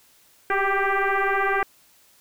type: tone with frequency modulation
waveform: sine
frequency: 400.9 Hz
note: G4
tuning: 39 cents sharp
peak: -19 dBFS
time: 0.5-1.63 s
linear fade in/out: 2 ms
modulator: 393 Hz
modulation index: 4.3
effects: white hiss -57 dBFS RMS until 2.2 s